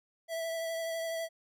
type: tone with vibrato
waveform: square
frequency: 658 Hz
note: E5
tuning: 3 cents flat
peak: -34 dBFS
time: 0.28-1.29 s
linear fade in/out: 50 ms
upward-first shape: triangle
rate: 12 Hz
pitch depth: 19 cents each way
effects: none